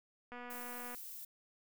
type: click train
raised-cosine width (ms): 0.5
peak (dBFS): -34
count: 154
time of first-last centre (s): 0.32-0.947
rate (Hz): 244
type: noise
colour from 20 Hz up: violet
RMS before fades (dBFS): -48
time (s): 0.5-1.25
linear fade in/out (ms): 5
effects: none